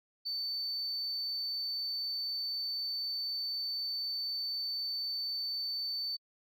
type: tone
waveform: sine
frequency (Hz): 4532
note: C#8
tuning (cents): +37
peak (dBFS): -31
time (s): 0.25-6.17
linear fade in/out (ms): 20
effects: tanh soft clip ceiling -32 dBFS + AAC 64 kbps